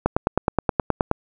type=click train; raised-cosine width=1 ms; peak=-3 dBFS; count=11; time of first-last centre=0.06-1.114 s; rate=9.49 Hz; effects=none